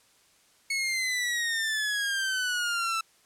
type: exponential sweep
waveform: sawtooth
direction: down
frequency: 2205 to 1318.5 Hz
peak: -23 dBFS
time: 0.7-3.01 s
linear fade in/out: 5 ms
effects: white hiss -62 dBFS RMS until 3.25 s + low-pass 10000 Hz 12 dB/octave